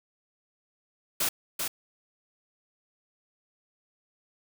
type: noise with echo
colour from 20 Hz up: white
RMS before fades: -27 dBFS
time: 1.2-1.29 s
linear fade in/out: 5 ms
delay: 390 ms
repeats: 1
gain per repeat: -4 dB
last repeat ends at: 1.68 s
effects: none